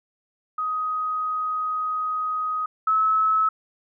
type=tone pair in turn; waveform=sine; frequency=1255 / 1294.8 Hz; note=D#6 / E6; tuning=+15 / -31 cents; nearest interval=minor second; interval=54 cents; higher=second; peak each=-23 / -17 dBFS; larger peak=second; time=0.58-2.66 / 2.87-3.49 s; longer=first; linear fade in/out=5 ms; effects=none